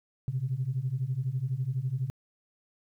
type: beating tone pair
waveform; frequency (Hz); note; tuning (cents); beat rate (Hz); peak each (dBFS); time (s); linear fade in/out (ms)
sine; 123.47 / 135.47; B2 / C#3; 0 / -39; 12; -31 / -30; 0.28-2.1; 0
effects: tanh soft clip ceiling -20 dBFS + 11-bit